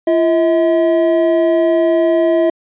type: tone pair together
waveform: triangle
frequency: 340.2 / 642.2 Hz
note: F4 / E5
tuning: -45 / -45 cents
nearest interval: major seventh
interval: 1100 cents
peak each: -11 dBFS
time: 0.07-2.5 s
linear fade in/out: 5 ms
effects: resampled to 8000 Hz